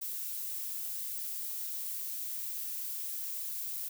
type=noise; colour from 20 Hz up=violet; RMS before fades=-38 dBFS; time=0.01-3.89 s; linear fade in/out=10 ms; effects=none